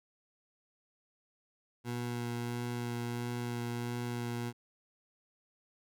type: tone with vibrato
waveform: 20% pulse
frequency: 120 Hz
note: B2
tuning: 49 cents flat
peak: -30 dBFS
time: 1.84-4.53 s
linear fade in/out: 50 ms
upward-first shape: sine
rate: 1.5 Hz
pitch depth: 12 cents each way
effects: none